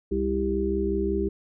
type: harmonic tone with a mistuned harmonic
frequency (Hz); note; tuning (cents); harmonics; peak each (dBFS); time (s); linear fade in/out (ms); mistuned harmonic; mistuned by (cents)
65.41; C2; 0; 1 / 3 / 5 / 6; -30 / -30 / -29 / -26; 0.11-1.29; 10; 3; +21
effects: none